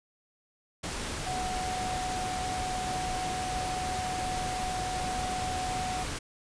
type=tone in noise; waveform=sine; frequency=740 Hz; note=F#5; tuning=in tune; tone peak=-32 dBFS; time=1.26-6.04 s; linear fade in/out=10 ms; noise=pink; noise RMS=-35 dBFS; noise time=0.83-6.19 s; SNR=0 dB; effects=resampled to 22050 Hz